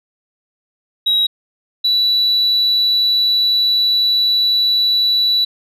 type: tone pair in turn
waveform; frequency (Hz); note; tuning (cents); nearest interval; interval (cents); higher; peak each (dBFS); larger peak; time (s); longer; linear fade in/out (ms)
sine; 3838 / 3946; A#7 / B7; +50 / -2; unison; 48; second; -10; neither; 1.06-1.27 / 1.84-5.45; second; 10
effects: tanh soft clip ceiling -9 dBFS

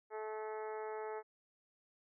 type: harmonic tone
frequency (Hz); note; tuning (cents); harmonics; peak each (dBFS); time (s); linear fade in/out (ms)
216.5; A3; -28; 2 / 3 / 4 / 5 / 6 / 7 / 8 / 9 / 10; -42 / -51 / -46 / -58 / -53 / -60 / -58 / -61 / -60; 0.1-1.23; 50
effects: none

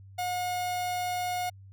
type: tone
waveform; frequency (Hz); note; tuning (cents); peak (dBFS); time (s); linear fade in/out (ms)
45% pulse; 721; F#5; -45; -29; 0.18-1.5; 10
effects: added 97 Hz sine -47 dBFS peak until 1.72 s

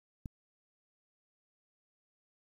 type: click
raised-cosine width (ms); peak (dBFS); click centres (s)
5; -28; 0.258
effects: 10-bit

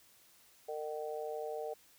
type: harmonic tone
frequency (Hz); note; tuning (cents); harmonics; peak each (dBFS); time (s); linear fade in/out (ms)
152.3; D#3; -37; 3 / 4 / 5; -40 / -42 / -44; 0.68-1.74; 10
effects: white hiss -64 dBFS RMS until 1.98 s

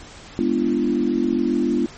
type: chord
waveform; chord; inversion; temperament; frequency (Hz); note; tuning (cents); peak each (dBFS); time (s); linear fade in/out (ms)
sine; G# diminished seventh; none; equal with one note detuned; 207.7 / 246.9 / 293.7 / 341.6; G#3 / B3 / D4 / F4; 0 / 0 / 0 / -38; -26 / -21 / -23 / -22; 0.39-1.86; 0
effects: pink hiss -41 dBFS RMS until 1.97 s + MP3 32 kbps

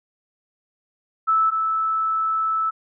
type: tone pair in turn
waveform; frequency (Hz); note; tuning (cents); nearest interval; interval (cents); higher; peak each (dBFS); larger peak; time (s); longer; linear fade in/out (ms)
sine; 1311 / 1311; E6 / E6; -10 / -10; unison; 0; neither; -15 / -19; first; 1.27-1.51 / 1.51-2.71; second; 20
effects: none

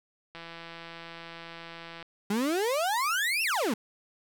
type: click train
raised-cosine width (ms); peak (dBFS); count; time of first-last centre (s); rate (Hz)
0.3; -27; 281; 0.35-2.027; 167
type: exponential two-way sweep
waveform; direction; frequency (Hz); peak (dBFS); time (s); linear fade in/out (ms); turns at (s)
35% pulse; up then down; 196 to 2794 to 196; -24; 2.3-3.74; 5; 3.43
effects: none

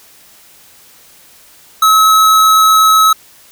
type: tone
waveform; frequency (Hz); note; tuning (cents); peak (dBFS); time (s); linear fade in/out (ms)
square; 1289; E6; -39; -6; 1.82-3.13; 5
effects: white hiss -43 dBFS RMS until 3.51 s

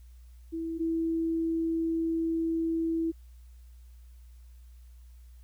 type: tone pair in turn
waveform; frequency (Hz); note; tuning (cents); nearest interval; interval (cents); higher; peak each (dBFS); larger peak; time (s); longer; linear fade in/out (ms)
sine; 328 / 328; E4 / E4; -9 / -9; unison; 0; neither; -31 / -26; second; 0.52-0.79 / 0.79-3.12; second; 20
effects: added 60 Hz sine -48 dBFS peak until 5.43 s + white hiss -69 dBFS RMS until 5.43 s

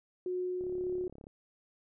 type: tone with tremolo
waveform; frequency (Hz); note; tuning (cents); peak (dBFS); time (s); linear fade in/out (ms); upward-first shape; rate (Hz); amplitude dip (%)
sine; 363.7; F#4; -30; -31; 0.26-1.08; 2; triangle; 1.9; 25
type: click train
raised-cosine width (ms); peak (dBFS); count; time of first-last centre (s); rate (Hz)
2; -36; 24; 0.61-1.269; 34.9
effects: none

